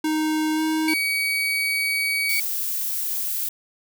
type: tone with pitch glide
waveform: square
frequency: 311.1 to 314.9 Hz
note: D#4 to D#4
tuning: 0 to +21 cents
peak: -21 dBFS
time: 0.04-0.94 s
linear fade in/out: 5 ms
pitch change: +21 cents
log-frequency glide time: 0.55-0.61 s
type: tone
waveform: 35% pulse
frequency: 2260 Hz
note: C#7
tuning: 33 cents sharp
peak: -19 dBFS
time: 0.88-2.4 s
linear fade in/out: 2 ms
type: noise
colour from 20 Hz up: violet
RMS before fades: -26 dBFS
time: 2.29-3.49 s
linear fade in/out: 5 ms
effects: none